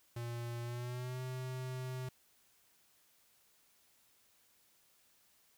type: tone with pitch glide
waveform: square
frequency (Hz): 118.5 to 128.48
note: A#2 to C3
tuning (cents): +29 to -31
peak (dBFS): -40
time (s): 0.16-2.09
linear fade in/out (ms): 5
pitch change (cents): +140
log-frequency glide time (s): 0.62-1.22
effects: white hiss -70 dBFS RMS until 5.57 s